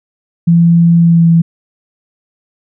sine tone with pitch glide, 169.1 to 166.58 Hz, E3 to E3, +44 to +18 cents, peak -4 dBFS, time 0.47-1.42 s, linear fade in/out 10 ms, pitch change -26 cents, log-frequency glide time 0.99-1.29 s, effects none

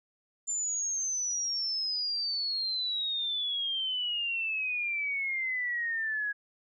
sine exponential sweep, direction down, 7230 to 1657 Hz, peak -29 dBFS, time 0.47-6.33 s, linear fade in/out 20 ms, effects none

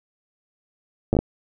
slowing click train, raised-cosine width 2 ms, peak -6 dBFS, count 5, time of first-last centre 1.13-1.19 s, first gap 9 ms, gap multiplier 1.35, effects none

